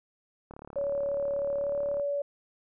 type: click train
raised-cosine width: 1 ms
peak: -30 dBFS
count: 55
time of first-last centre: 0.51-1.998 s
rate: 36.3 Hz
type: tone with pitch glide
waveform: sine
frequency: 564 to 570.6 Hz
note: C#5 to C#5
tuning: +30 to +50 cents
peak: -27 dBFS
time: 0.76-2.22 s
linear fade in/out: 5 ms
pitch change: +20 cents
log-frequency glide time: 1.53-1.78 s
effects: none